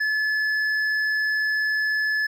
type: tone with hard clipping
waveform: sine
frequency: 1723 Hz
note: A6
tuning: 37 cents flat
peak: -22 dBFS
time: 0-2.27 s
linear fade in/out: 10 ms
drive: 5 dB
effects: none